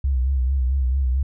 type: tone with vibrato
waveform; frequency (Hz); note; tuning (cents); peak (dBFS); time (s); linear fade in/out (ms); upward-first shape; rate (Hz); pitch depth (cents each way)
sine; 65.41; C2; 0; -17; 0.04-1.23; 5; sine; 4.5; 86
effects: none